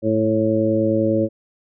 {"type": "harmonic tone with a mistuned harmonic", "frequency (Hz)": 110, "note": "A2", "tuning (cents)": 0, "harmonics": [1, 2, 3, 4, 5], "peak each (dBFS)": [-25, -22, -20, -26, -20], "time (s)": [0.02, 1.29], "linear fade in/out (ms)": 50, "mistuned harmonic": 1, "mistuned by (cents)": -33, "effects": []}